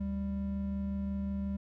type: tone pair together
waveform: triangle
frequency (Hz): 74.36 / 197.6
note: D2 / G3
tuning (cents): +22 / +14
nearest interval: octave + perfect fourth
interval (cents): 1692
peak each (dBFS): -36 / -31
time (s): 0-1.57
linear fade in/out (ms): 10
effects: none